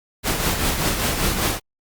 pink noise with tremolo, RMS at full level -19 dBFS, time 0.23-1.6 s, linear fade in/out 50 ms, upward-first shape triangle, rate 5.1 Hz, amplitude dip 55%, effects Opus 48 kbps

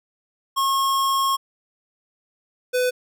square tone pair in turn, 1085 / 500.6 Hz, C#6 / B4, -37 / +23 cents, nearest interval octave + minor second, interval 1340 cents, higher first, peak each -19 dBFS, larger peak neither, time 0.56-1.37 / 2.73-2.91 s, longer first, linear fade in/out 20 ms, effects none

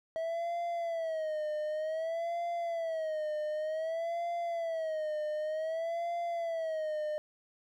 triangle tone with vibrato, 646 Hz, E5, 35 cents flat, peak -30 dBFS, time 0.16-7.18 s, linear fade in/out 0 ms, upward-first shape sine, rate 0.54 Hz, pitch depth 110 cents each way, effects none

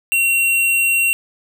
square tone, 2741 Hz, F7, 33 cents flat, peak -14 dBFS, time 0.12-1.13 s, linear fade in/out 0 ms, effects none

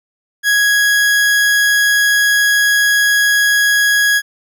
40% pulse tone, 1661.2 Hz, G#6, in tune, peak -9 dBFS, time 0.43-4.22 s, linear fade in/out 50 ms, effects none

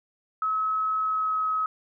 sine tone with pitch glide, 1286 to 1276.4 Hz, E6 to D#6, -43 to +44 cents, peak -23 dBFS, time 0.42-1.66 s, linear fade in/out 2 ms, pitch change -13 cents, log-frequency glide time 0.99-1.41 s, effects none

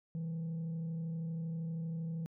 sine tone with frequency modulation, 163.9 Hz, E3, 10 cents flat, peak -33 dBFS, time 0.15-2.26 s, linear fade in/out 0 ms, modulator 32.7 Hz, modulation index 0.21, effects tanh soft clip ceiling -35 dBFS

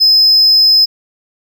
triangle tone, 5100 Hz, D#8, 42 cents sharp, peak -4 dBFS, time 0-0.86 s, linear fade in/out 20 ms, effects none

